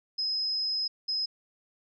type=tone bursts at uneven times; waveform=sine; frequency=5090 Hz; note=D#8; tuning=39 cents sharp; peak=-27 dBFS; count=2; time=0.18-0.88 / 1.08-1.26 s; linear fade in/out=10 ms; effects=none